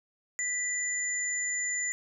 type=tone pair together; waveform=sine; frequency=1976 / 7042 Hz; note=B6 / A8; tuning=0 / 0 cents; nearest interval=octave + minor seventh; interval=2200 cents; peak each=-32 / -31 dBFS; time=0.39-1.92 s; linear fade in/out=0 ms; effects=none